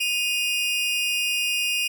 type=tone pair together; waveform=40% pulse; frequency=2489 / 2818 Hz; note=D#7 / F7; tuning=0 / +15 cents; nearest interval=major second; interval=215 cents; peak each=-24 dBFS; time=0-1.88 s; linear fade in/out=10 ms; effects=none